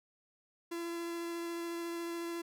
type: tone with vibrato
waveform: 45% pulse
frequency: 339.2 Hz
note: E4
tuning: 50 cents sharp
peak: -37 dBFS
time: 0.71-2.42 s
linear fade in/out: 10 ms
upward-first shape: sine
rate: 14 Hz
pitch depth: 8 cents each way
effects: none